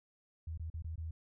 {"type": "tone with dropouts", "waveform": "sine", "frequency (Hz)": 80.8, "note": "E2", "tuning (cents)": -34, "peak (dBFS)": -38, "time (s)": [0.47, 1.11], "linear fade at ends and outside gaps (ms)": 5, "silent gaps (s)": [[0.576, 0.596], [0.701, 0.74], [0.823, 0.844], [0.958, 0.978]], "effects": []}